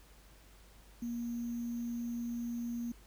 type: tone with sample-and-hold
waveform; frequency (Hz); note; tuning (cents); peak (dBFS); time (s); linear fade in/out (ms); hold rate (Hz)
sine; 236.7; A#3; +27; -35; 1.02-2.92; 5; 6300
effects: added 50 Hz sine -58 dBFS peak until 3.06 s + pink hiss -62 dBFS RMS until 3.06 s